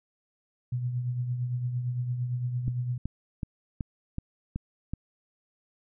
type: tone with tremolo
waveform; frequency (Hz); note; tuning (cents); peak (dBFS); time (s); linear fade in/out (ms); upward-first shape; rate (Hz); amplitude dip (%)
sine; 123.47; B2; 0; -25; 0.72-2.98; 5; triangle; 8.8; 55
type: click train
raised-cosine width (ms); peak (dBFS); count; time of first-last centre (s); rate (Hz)
5; -19; 7; 2.68-4.936; 2.66
effects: none